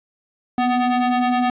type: ring-modulated tone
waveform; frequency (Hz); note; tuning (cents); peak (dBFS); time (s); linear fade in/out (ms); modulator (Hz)
square; 249.9; B3; +21; -14; 0.58-1.5; 2; 495
effects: resampled to 8000 Hz + 8-bit